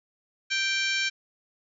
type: harmonic tone with a mistuned harmonic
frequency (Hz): 784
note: G5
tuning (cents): 0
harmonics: 2 / 3 / 4 / 5 / 6 / 7 / 8 / 9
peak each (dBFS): -30 / -28 / -33 / -34 / -36 / -35 / -40 / -43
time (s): 0.5-1.1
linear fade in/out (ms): 20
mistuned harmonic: 6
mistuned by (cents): -100
effects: none